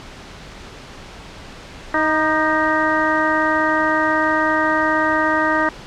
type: harmonic tone with a mistuned harmonic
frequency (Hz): 312.9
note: D#4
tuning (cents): +10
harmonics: 1 / 2 / 3 / 4 / 5 / 6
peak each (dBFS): -22 / -22 / -22 / -22 / -22 / -22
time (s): 1.94-5.69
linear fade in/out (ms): 2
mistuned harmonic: 4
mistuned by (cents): -41
effects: pink hiss -37 dBFS RMS until 5.86 s + low-pass 5000 Hz 12 dB/octave